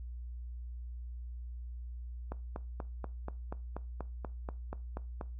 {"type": "click train", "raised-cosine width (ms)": 1, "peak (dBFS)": -25, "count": 13, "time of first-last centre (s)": [2.32, 5.212], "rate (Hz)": 4.15, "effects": ["noise-tail reverb RT60 0.3 s tail -19 dB re dry", "added 60 Hz sine -40 dBFS peak until 5.39 s"]}